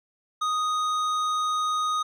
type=tone with hard clipping; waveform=triangle; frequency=1244.5 Hz; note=D#6; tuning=in tune; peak=-25 dBFS; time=0.41-2.03 s; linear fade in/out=10 ms; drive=14 dB; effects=none